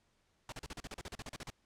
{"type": "noise bursts", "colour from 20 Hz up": "pink", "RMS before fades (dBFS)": -44, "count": 15, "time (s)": [0.49, 1.502], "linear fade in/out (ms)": 2, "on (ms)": 32, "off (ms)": 38, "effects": ["pink hiss -75 dBFS RMS until 1.65 s", "low-pass 8000 Hz 12 dB/octave"]}